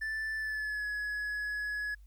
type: tone with pitch glide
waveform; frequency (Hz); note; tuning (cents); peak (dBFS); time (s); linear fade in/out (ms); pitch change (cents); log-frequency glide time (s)
triangle; 1760 to 1688.3; A6 to G#6; 0 to +28; -31; 0.01-1.95; 10; -72; 0.37-0.86
effects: added 50 Hz sine -51 dBFS peak until 2.06 s + white hiss -75 dBFS RMS until 2.06 s